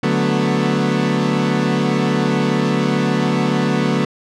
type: chord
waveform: 30% pulse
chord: B minor seventh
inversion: first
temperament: equal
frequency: 146.83 / 185 / 220 / 246.9 Hz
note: D3 / F#3 / A3 / B3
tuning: 0 / 0 / 0 / 0 cents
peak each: -18 dBFS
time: 0.03-4.05 s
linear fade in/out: 5 ms
effects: low-pass 5000 Hz 12 dB/octave